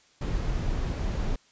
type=noise; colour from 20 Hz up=brown; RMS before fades=-28 dBFS; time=0.21-1.36 s; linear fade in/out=5 ms; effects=white hiss -61 dBFS RMS until 1.51 s + resampled to 16000 Hz